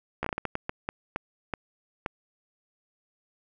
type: slowing click train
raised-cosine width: 0.5 ms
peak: -14 dBFS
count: 13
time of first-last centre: 0.23-2.062 s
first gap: 14 ms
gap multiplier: 1.39
effects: none